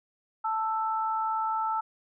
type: tone pair together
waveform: sine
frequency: 882.3 / 1322 Hz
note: A5 / E6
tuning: +5 / +5 cents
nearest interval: perfect fifth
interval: 700 cents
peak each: -28 / -30 dBFS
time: 0.44-1.81 s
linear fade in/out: 10 ms
effects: none